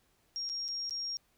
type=tone with dropouts; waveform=sine; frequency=5580 Hz; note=F8; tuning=2 cents flat; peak=-34 dBFS; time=0.36-1.17 s; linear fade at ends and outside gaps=0 ms; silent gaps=0.491-0.497 / 0.681-0.686 / 0.895-0.908 s; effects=pink hiss -71 dBFS RMS until 1.37 s